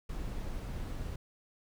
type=noise; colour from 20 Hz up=brown; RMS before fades=-38 dBFS; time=0.09-1.16 s; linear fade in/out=5 ms; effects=none